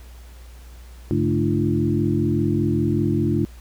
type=tone cluster; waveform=sine; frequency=101 / 144 / 219 / 297 / 342.1 Hz; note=G#2 / D3 / A3 / D4 / F4; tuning=-48 / -34 / -8 / +20 / -36 cents; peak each=-24 dBFS; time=1.11-3.45 s; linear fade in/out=0 ms; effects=added 60 Hz sine -39 dBFS peak until 3.6 s + pink hiss -51 dBFS RMS until 3.6 s